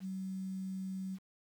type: tone with quantisation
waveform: sine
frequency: 189.7 Hz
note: F#3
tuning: 43 cents sharp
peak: -37 dBFS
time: 0-1.19 s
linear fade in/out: 50 ms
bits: 10
effects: none